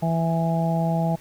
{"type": "harmonic tone", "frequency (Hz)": 165.2, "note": "E3", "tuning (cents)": 4, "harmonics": [1, 2, 3, 4, 5], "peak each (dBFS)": [-21, -35, -35, -27, -29], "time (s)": [0.02, 1.16], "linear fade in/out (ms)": 10, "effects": ["pink hiss -50 dBFS RMS until 1.2 s"]}